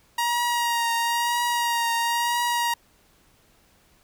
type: tone with vibrato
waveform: sawtooth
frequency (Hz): 944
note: A#5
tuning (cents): +22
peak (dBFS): -18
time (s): 0.18-2.74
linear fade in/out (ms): 5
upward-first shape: triangle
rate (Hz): 1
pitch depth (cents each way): 29
effects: pink hiss -60 dBFS RMS until 4.03 s